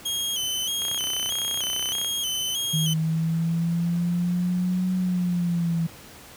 sawtooth tone with vibrato, 3150 Hz, G7, 8 cents sharp, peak -22 dBFS, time 0.05-2.94 s, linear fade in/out 10 ms, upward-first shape square, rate 1.6 Hz, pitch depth 60 cents each way
click train, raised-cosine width 0.3 ms, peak -19 dBFS, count 40, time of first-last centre 0.82-2.046 s, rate 31.8 Hz
sine linear two-way sweep, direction up then down, 155.9 to 185 to 164.4 Hz, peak -21 dBFS, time 2.73-5.87 s, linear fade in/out 10 ms, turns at 4.94 s
effects pink hiss -45 dBFS RMS until 6.36 s + high-pass 60 Hz 12 dB/octave

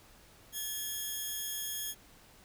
5% pulse tone pair together, 1726 / 3258 Hz, A6 / G#7, -34 / -34 cents, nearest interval major seventh, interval 1100 cents, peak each -32 / -28 dBFS, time 0.52-1.95 s, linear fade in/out 50 ms, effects pink hiss -59 dBFS RMS until 2.44 s

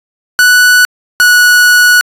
45% pulse tone pair in turn, 1480 / 1468.9 Hz, F#6 / F#6, 0 / -13 cents, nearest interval unison, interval 13 cents, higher first, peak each -3 dBFS, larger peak neither, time 0.39-0.85 / 1.2-2.01 s, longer second, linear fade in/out 0 ms, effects resampled to 32000 Hz

